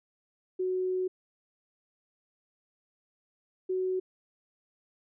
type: tone pair in turn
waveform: sine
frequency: 370 / 372.1 Hz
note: F#4 / F#4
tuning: 0 / +10 cents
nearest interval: unison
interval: 10 cents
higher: second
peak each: -27 dBFS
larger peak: neither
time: 0.59-1.08 / 3.69-4 s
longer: first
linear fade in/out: 10 ms
effects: none